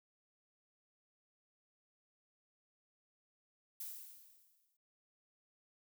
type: noise with exponential decay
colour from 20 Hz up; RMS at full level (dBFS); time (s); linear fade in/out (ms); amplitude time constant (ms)
violet; -43; 3.8-4.77; 5; 210
effects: noise-tail reverb RT60 0.4 s tail -26 dB re dry